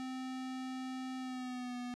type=tone with pitch glide; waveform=square; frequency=258.8 to 245.7 Hz; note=C4 to B3; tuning=-19 to -9 cents; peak=-40 dBFS; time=0-1.94 s; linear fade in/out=0 ms; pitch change=-90 cents; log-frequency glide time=1.18-1.77 s; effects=low-pass 7000 Hz 12 dB/octave